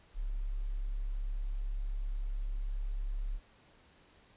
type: tone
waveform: sine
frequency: 34.65 Hz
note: C#1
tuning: in tune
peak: -32 dBFS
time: 0.14-3.4 s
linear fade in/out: 50 ms
effects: pink hiss -63 dBFS RMS until 4.36 s + resampled to 8000 Hz